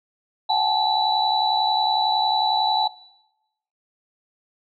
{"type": "tone cluster", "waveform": "sine", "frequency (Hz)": [735, 795, 866, 3954], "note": ["F#5", "G5", "A5", "B7"], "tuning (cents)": [-12, 24, -28, 1], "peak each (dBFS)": [-25, -25, -21, -23], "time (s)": [0.49, 2.88], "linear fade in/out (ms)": 10, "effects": ["noise-tail reverb RT60 0.9 s tail -20 dB re dry"]}